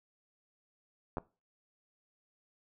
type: clicks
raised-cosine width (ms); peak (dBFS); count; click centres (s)
1; -22; 2; 1.171 / 1.183
effects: noise-tail reverb RT60 0.3 s tail -20 dB re dry